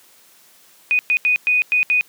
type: tone bursts at uneven times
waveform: sine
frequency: 2483 Hz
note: D#7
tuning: 4 cents flat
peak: -13 dBFS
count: 6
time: 0.91-0.99 / 1.1-1.17 / 1.25-1.36 / 1.47-1.62 / 1.72-1.83 / 1.9-2.01 s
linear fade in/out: 0 ms
effects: white hiss -51 dBFS RMS until 2.08 s + high-pass 150 Hz 12 dB/octave